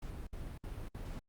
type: noise bursts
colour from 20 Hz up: brown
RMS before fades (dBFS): -43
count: 4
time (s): 0.02-1.194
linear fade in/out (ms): 5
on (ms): 250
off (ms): 58
effects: Opus 48 kbps